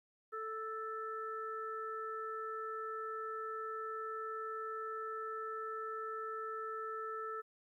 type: harmonic tone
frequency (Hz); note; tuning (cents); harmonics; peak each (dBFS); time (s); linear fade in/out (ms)
440.1; A4; 0; 1 / 3 / 4; -44 / -41 / -52; 0.32-7.42; 20
effects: 13-bit